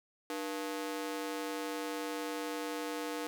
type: ring-modulated tone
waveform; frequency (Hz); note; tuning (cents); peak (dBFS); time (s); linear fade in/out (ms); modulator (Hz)
sawtooth; 392; G4; 0; -29; 0.3-3.27; 0; 90.1
effects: none